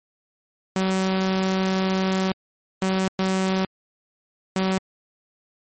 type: tone bursts at uneven times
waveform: sawtooth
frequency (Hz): 189.3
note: F#3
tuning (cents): +40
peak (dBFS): -16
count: 4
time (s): 0.76-2.32 / 2.82-3.08 / 3.19-3.65 / 4.56-4.78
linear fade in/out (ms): 2
effects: MP3 32 kbps